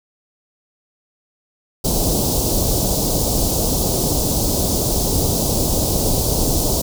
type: band-stop noise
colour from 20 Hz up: pink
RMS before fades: -18 dBFS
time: 1.84-6.82 s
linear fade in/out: 10 ms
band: 750 to 4500 Hz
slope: 24 dB/octave
effects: none